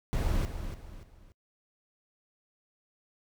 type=noise with echo; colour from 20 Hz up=brown; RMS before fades=-28 dBFS; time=0.13-0.45 s; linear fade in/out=0 ms; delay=290 ms; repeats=3; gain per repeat=-9 dB; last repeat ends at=1.32 s; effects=noise-tail reverb RT60 0.1 s tail -25 dB re dry